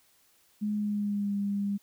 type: tone with pitch glide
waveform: sine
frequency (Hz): 209.6 to 201.2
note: G#3 to G3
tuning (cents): +16 to +45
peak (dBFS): -27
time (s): 0.61-1.78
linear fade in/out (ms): 20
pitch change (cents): -71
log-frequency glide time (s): 0.74-1.35
effects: white hiss -65 dBFS RMS until 1.82 s